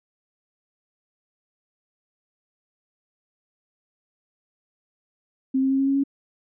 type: tone with pitch steps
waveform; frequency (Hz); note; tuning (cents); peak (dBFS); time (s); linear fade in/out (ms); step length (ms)
sine; 264.3 / 266.8 / 269.2 / 271.7 / 274.3 / 276.8; C4 / C4 / C4 / C#4 / C#4 / C#4; +18 / +34 / +49 / -35 / -18 / -2; -18; 5.54-6.038; 10; 83
effects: none